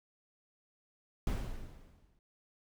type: noise with exponential decay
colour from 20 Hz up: brown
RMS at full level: -31 dBFS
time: 1.27-2.19 s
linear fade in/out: 1 ms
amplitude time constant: 200 ms
effects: none